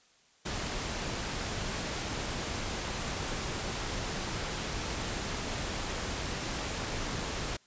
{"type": "noise", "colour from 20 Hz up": "pink", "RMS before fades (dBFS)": -35, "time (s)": [0.45, 7.57], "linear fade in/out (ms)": 10, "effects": ["white hiss -64 dBFS RMS until 7.66 s", "resampled to 16000 Hz"]}